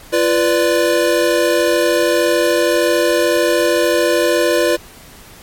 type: chord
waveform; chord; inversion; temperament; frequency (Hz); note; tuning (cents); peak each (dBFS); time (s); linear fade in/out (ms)
square; B diminished; second; equal with one note detuned; 344 / 493.9 / 587.3; F4 / B4 / D5; -26 / 0 / 0; -17; 0.12-4.77; 20
effects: pink hiss -40 dBFS RMS until 5.42 s + MP3 64 kbps